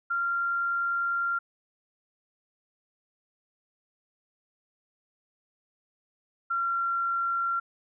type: tone pair in turn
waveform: sine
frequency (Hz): 1385 / 1371.5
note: F6 / F6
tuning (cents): -15 / -32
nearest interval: unison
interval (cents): 17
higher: first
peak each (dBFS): -25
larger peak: neither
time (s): 0.1-1.39 / 6.5-7.6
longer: first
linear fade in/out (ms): 10
effects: none